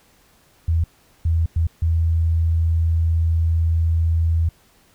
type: tone bursts at uneven times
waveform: sine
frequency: 82.2 Hz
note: E2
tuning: 4 cents flat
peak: -15 dBFS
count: 4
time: 0.68-0.84 / 1.25-1.46 / 1.56-1.67 / 1.82-4.49 s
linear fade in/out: 5 ms
effects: pink hiss -56 dBFS RMS until 4.94 s